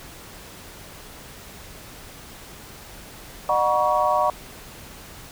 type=tone cluster; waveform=sine; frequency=606 / 736 / 955 / 1120 Hz; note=D#5 / F#5 / A#5 / C#6; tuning=-46 / -9 / +42 / +18 cents; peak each=-23 dBFS; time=3.49-4.3 s; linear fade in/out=2 ms; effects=pink hiss -42 dBFS RMS until 5.31 s